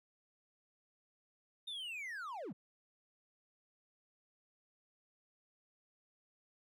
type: linear sweep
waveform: triangle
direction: down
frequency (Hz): 3697 to 130.81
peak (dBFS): -40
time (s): 1.67-2.53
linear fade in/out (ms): 10
effects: none